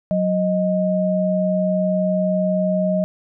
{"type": "tone pair together", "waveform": "sine", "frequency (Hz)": [184.78, 623], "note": ["F#3", "D#5"], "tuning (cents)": [-2, 2], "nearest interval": "octave + major sixth", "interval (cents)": 2104, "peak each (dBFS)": -19, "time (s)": [0.11, 3.04], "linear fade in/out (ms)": 0, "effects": []}